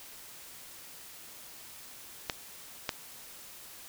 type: clicks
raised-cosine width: 0.2 ms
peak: -12 dBFS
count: 2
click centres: 2.298 / 2.892 s
effects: white hiss -49 dBFS RMS until 3.88 s